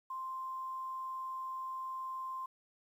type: tone with quantisation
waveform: sine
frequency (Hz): 1046.5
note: C6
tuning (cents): 0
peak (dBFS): -38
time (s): 0.1-2.46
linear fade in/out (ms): 5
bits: 11
effects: none